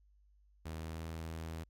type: tone with pitch glide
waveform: sawtooth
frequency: 79.7 to 81.19 Hz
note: D#2 to E2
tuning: +42 to -26 cents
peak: -37 dBFS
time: 0.65-1.64 s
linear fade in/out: 10 ms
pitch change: +32 cents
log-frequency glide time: 0.75-1.07 s
effects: added 50 Hz sine -64 dBFS peak until 1.69 s + AAC 64 kbps